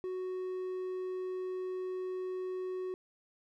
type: tone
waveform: triangle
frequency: 370 Hz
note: F#4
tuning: in tune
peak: -33 dBFS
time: 0.04-2.94 s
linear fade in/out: 0 ms
effects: none